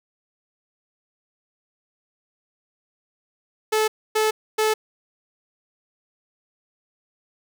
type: tone bursts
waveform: sawtooth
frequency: 433.6 Hz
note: A4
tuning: 25 cents flat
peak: -14 dBFS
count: 3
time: 3.72-4.74 s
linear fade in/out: 10 ms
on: 160 ms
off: 270 ms
effects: none